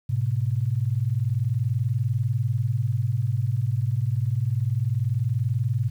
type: tone pair together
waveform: sine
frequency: 107.13 / 127.4 Hz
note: A2 / C3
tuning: -46 / -46 cents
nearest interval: minor third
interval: 300 cents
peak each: -24 dBFS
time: 0.09-5.9 s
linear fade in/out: 10 ms
effects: 9-bit